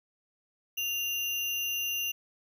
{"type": "tone with sample-and-hold", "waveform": "sine", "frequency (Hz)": 2794, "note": "F7", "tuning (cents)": 0, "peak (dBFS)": -29, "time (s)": [0.77, 2.12], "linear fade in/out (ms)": 10, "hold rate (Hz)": 8820, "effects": []}